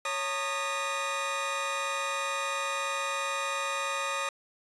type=tone cluster; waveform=25% pulse; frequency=553 / 908 / 1229 / 1950 Hz; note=C#5 / A#5 / D#6 / B6; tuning=-4 / -46 / -22 / -23 cents; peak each=-32 / -35 / -28 / -36 dBFS; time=0.05-4.29 s; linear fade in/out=2 ms; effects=resampled to 24000 Hz